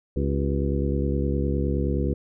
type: harmonic tone with a mistuned harmonic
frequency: 69.6 Hz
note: C#2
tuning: 8 cents sharp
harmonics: 1 / 2 / 3 / 4 / 5 / 6 / 7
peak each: -25 / -28 / -30 / -31 / -32 / -33 / -33 dBFS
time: 0.16-2.14 s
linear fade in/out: 5 ms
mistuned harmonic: 6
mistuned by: -84 cents
effects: none